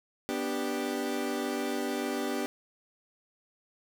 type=chord; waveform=30% pulse; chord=G major; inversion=first; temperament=equal; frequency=246.9 / 293.7 / 392 Hz; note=B3 / D4 / G4; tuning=0 / 0 / 0 cents; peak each=-32 dBFS; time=0.29-2.46 s; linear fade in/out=0 ms; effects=none